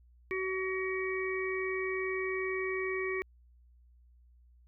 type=harmonic tone; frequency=377.6 Hz; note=F#4; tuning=35 cents sharp; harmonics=1 / 3 / 5 / 6; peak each=-33 / -43 / -39 / -38 dBFS; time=0.31-3.22 s; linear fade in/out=0 ms; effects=added 60 Hz sine -58 dBFS peak until 4.67 s